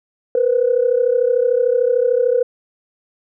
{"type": "tone pair together", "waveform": "sine", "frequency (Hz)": [474.4, 507.8], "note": ["A#4", "B4"], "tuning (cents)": [30, 48], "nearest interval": "minor second", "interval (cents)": 118, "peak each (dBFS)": -15, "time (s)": [0.35, 2.43], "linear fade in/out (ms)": 2, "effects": ["tanh soft clip ceiling -5 dBFS"]}